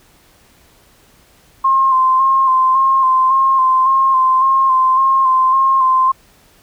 sine tone with vibrato, 1055 Hz, C6, 14 cents sharp, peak -9 dBFS, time 1.64-6.12 s, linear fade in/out 10 ms, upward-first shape square, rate 1.8 Hz, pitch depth 24 cents each way, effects pink hiss -50 dBFS RMS until 6.62 s

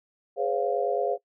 sine chord, C# dominant seventh, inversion second, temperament equal with one note detuned, 415.3 / 505.4 / 554.4 / 698.5 Hz, G#4 / B4 / C#5 / E#5, 0 / +40 / 0 / 0 cents, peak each -29 dBFS, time 0.36-1.18 s, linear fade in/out 50 ms, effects noise-tail reverb RT60 0.1 s tail -20 dB re dry

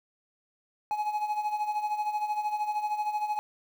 triangle tone with tremolo, 843 Hz, G#5, 26 cents sharp, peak -23 dBFS, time 0.91-3.39 s, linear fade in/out 0 ms, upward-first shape sine, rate 13 Hz, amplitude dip 65%, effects 9-bit

